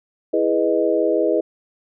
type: chord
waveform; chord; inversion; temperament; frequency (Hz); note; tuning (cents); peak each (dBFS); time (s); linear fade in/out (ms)
sine; E major seventh; none; equal with one note detuned; 329.6 / 415.3 / 493.9 / 620.1; E4 / G#4 / B4 / D#5; 0 / 0 / 0 / -6; -21; 0.33-1.41; 10
effects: none